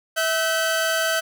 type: tone pair together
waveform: sawtooth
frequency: 651.2 / 1528 Hz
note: E5 / G6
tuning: -21 / -45 cents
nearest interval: octave + minor third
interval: 1476 cents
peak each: -19 dBFS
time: 0.16-1.21 s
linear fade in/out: 20 ms
effects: none